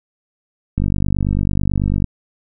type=click train; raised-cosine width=5 ms; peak=-6 dBFS; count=63; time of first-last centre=0.78-2.043 s; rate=49.1 Hz; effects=none